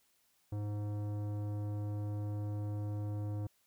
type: tone with tanh clipping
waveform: sine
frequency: 103.83 Hz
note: G#2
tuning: in tune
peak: -37 dBFS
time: 0.52-3.47 s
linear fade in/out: 5 ms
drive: 15 dB
effects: white hiss -73 dBFS RMS until 3.66 s